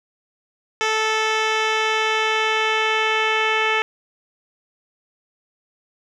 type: tone with low-pass filter sweep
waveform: 10% pulse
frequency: 438.1 Hz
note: A4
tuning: 7 cents flat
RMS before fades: -20 dBFS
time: 0.81-3.82 s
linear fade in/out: 0 ms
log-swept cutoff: 4700 to 2900 Hz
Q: 1.9
effects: none